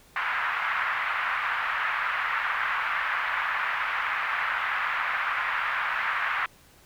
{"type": "band-pass noise", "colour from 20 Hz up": "pink", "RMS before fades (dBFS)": -28, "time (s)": [0.16, 6.46], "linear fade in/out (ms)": 2, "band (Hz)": [1100, 2100], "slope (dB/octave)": 24, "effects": ["pink hiss -56 dBFS RMS until 6.85 s"]}